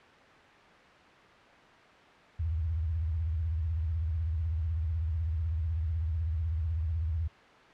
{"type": "tone with vibrato", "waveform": "sine", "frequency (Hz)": 80.5, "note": "E2", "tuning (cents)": -41, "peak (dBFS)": -28, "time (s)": [2.39, 7.28], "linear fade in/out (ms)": 10, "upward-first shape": "sine", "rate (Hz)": 16, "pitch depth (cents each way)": 160, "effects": ["white hiss -54 dBFS RMS until 7.73 s", "low-pass 2000 Hz 12 dB/octave"]}